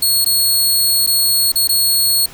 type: tone with dropouts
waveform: 15% pulse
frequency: 4334 Hz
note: C#8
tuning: 40 cents flat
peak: -5 dBFS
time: 0.02-2.26 s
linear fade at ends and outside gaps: 5 ms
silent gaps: 0.247-0.26 / 1.065-1.073 / 1.52-1.556 / 1.675-1.691 s
effects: pink hiss -38 dBFS RMS until 2.33 s